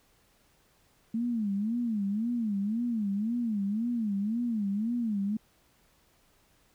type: tone with vibrato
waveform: sine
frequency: 218.4 Hz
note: A3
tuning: 13 cents flat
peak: -27 dBFS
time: 1.14-5.37 s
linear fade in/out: 5 ms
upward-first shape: sine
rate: 1.9 Hz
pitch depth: 180 cents each way
effects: pink hiss -66 dBFS RMS until 6.74 s